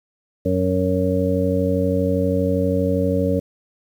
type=harmonic tone; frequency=92.5 Hz; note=F#2; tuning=in tune; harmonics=1 / 2 / 3 / 5 / 6; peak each=-23 / -23 / -23 / -23 / -23 dBFS; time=0.45-3.4 s; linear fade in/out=10 ms; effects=8-bit